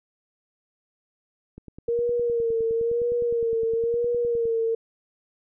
click train, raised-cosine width 3 ms, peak -28 dBFS, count 29, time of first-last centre 1.58-4.455 s, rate 9.74 Hz
sine tone with vibrato, 466.2 Hz, A#4, in tune, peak -21 dBFS, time 1.88-4.75 s, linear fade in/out 5 ms, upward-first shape sine, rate 1 Hz, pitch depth 49 cents each way
effects none

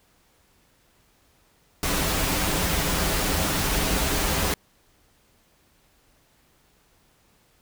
pink noise with comb filter, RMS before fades -24 dBFS, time 1.83-4.54 s, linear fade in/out 2 ms, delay 8.5 ms, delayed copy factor -0.55, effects pink hiss -62 dBFS RMS until 7.61 s

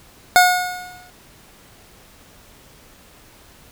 25% pulse tone with exponential decay, 724 Hz, F#5, 38 cents flat, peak -3 dBFS, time 0.36-1.1 s, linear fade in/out 0 ms, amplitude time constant 160 ms, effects pink hiss -48 dBFS RMS until 3.71 s

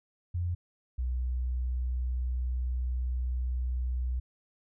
sine tone pair in turn, 87.31 / 62.26 Hz, F2 / B1, 0 / +15 cents, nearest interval tritone, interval 585 cents, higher first, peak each -28 dBFS, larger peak neither, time 0.34-0.55 / 0.98-4.2 s, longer second, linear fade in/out 10 ms, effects none

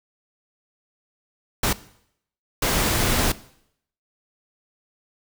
pink noise bursts at uneven times, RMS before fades -21 dBFS, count 2, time 1.63-1.73 / 2.62-3.32 s, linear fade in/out 5 ms, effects noise-tail reverb RT60 0.7 s tail -18 dB re dry

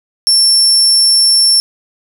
35% pulse tone, 5420 Hz, E8, 47 cents sharp, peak -4 dBFS, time 0.27-1.6 s, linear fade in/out 0 ms, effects none

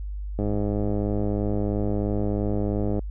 click train, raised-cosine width 2 ms, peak -14 dBFS, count 269, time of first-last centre 0.39-2.992 s, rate 103 Hz, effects added 50 Hz sine -29 dBFS peak until 3.1 s

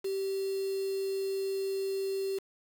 sine tone with quantisation, 388.5 Hz, G4, 16 cents flat, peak -30 dBFS, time 0.04-2.39 s, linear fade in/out 10 ms, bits 7, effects none

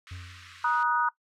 white high-pass noise, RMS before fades -40 dBFS, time 0.07-0.83 s, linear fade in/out 0 ms, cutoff 1100 Hz, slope 96 dB/octave
triangle tone with exponential decay, 89.4 Hz, F2, 41 cents sharp, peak -34 dBFS, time 0.11-0.85 s, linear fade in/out 5 ms, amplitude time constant 160 ms
sine chord, D# minor, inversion second, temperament equal with one note detuned, 951.4 / 1244.5 / 1480 Hz, A#5 / D#6 / F#6, +35 / 0 / 0 cents, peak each -25 / -27 / -28 dBFS, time 0.64-1.09 s, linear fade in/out 5 ms
effects noise-tail reverb RT60 0.1 s tail -20 dB re dry + low-pass 3000 Hz 12 dB/octave

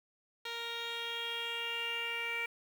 10% pulse tone with low-pass filter sweep, 466.2 Hz, A#4, in tune, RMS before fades -38 dBFS, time 0.45-2.46 s, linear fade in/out 5 ms, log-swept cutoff 4100 to 2400 Hz, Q 6.4, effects 9-bit

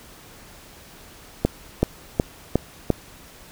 accelerating click train, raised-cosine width 2 ms, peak -3 dBFS, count 5, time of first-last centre 1.45-2.903 s, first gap 380 ms, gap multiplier 0.97, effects pink hiss -46 dBFS RMS until 3.51 s

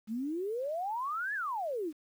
sine exponential two-way sweep, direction up then down, 207.7 to 1764 to 283.4 Hz, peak -32 dBFS, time 0.07-1.93 s, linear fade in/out 50 ms, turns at 1.34 s, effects 10-bit

